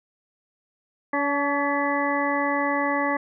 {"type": "harmonic tone with a mistuned harmonic", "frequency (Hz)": 284, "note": "C#4", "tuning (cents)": 42, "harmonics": [1, 2, 3, 4, 6, 7], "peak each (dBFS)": [-27, -28, -28, -28, -31, -29], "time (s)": [1.13, 3.17], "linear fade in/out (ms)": 5, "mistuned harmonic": 3, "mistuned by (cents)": 22, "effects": []}